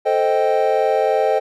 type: chord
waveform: triangle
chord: A half-diminished seventh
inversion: none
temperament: equal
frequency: 440 / 523.3 / 622.3 / 784 Hz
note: A4 / C5 / Eb5 / G5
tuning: 0 / 0 / 0 / 0 cents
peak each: -18 dBFS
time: 0.05-1.4 s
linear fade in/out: 20 ms
effects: none